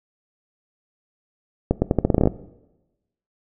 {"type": "accelerating click train", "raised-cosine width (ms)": 2, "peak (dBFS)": -3, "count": 12, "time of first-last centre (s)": [1.71, 2.274], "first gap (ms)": 110, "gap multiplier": 0.83, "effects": ["noise-tail reverb RT60 1.0 s tail -18 dB re dry"]}